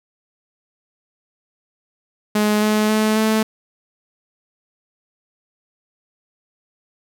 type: tone with pitch steps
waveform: sawtooth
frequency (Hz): 210.8 / 213.4 / 216 / 218.6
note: G#3 / G#3 / A3 / A3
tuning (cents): +26 / +47 / -32 / -11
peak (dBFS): -11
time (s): 2.35-3.43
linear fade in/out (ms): 5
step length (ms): 270
effects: none